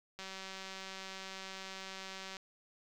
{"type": "click train", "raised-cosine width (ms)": 0.2, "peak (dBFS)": -28, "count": 417, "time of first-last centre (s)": [0.19, 2.368], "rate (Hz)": 191, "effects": ["10-bit"]}